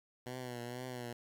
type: tone with vibrato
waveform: 10% pulse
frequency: 123.47 Hz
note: B2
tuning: in tune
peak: -33 dBFS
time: 0.26-1.13 s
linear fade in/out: 5 ms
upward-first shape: triangle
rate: 2.1 Hz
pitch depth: 69 cents each way
effects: 11-bit